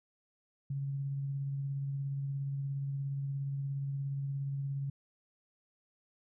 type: tone with tremolo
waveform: sine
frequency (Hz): 138.59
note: C#3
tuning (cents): 0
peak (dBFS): -32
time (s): 0.7-4.9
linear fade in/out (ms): 5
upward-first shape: triangle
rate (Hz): 17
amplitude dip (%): 25
effects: none